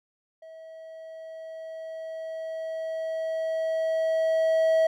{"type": "tone with level ramp", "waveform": "triangle", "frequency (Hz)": 645, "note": "E5", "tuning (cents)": -38, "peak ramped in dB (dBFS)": [-41, -16], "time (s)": [0.42, 4.87], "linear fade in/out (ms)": 5, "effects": []}